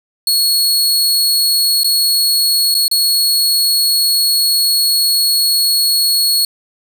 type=tone with dropouts; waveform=sawtooth; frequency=4342 Hz; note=C#8; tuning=37 cents flat; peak=-8 dBFS; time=0.27-6.45 s; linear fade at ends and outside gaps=2 ms; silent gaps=1.834-1.844 / 2.743-2.749 / 2.881-2.913 s; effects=none